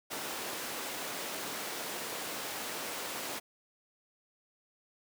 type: high-pass noise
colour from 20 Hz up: pink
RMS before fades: -39 dBFS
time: 0.1-3.4 s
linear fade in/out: 20 ms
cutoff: 330 Hz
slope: 12 dB/octave
effects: none